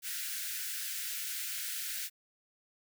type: high-pass noise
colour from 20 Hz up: white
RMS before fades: -38 dBFS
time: 0.02-2.1 s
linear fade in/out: 50 ms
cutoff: 1400 Hz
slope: 96 dB/octave
effects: none